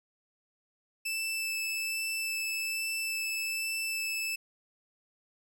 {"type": "tone with vibrato", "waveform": "sawtooth", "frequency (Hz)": 2637, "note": "E7", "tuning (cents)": 0, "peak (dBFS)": -28, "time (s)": [1.05, 4.36], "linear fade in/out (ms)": 10, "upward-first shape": "sine", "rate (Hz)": 1.2, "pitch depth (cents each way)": 9, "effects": []}